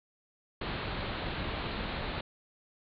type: low-pass noise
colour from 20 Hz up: pink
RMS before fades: -36 dBFS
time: 0.61-2.21 s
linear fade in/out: 5 ms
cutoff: 4300 Hz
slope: 96 dB/octave
effects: none